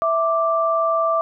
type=tone pair together; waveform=sine; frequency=657.4 / 1174.7 Hz; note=E5 / D6; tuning=-5 / 0 cents; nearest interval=minor seventh; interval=1005 cents; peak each=-19 dBFS; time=0.02-1.21 s; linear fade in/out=0 ms; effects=none